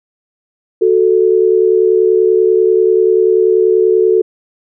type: tone pair together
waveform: sine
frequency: 369.7 / 440 Hz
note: F#4 / A4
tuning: -1 / 0 cents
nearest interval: minor third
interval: 301 cents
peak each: -10 dBFS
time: 0.81-4.22 s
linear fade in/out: 10 ms
effects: none